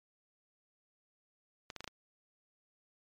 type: clicks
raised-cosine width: 0.2 ms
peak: -25 dBFS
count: 5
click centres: 1.702 / 1.763 / 1.806 / 1.843 / 1.877 s
effects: MP3 64 kbps